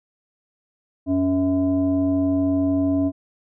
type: tone with frequency modulation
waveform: sine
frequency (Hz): 280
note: C#4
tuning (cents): +18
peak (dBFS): -17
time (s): 1.06-3.12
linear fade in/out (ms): 50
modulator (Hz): 369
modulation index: 0.6
effects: none